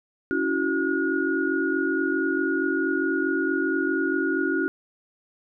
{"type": "tone cluster", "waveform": "sine", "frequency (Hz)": [279.8, 327.8, 372.4, 1443], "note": ["C#4", "E4", "F#4", "F#6"], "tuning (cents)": [16, -10, 11, -44], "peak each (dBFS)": -27, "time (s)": [0.31, 4.68], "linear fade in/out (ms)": 0, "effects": []}